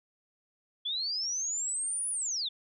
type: linear two-way sweep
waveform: sine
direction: up then down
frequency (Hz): 3351 to 9956 to 3351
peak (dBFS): -30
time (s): 0.85-2.49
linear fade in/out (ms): 10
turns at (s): 2.1
effects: none